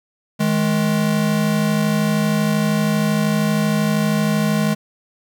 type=tone pair together; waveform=square; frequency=157.7 / 210.5 Hz; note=D#3 / G#3; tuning=+24 / +24 cents; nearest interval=perfect fourth; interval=500 cents; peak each=-21 / -18 dBFS; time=0.39-4.75 s; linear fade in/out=20 ms; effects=9-bit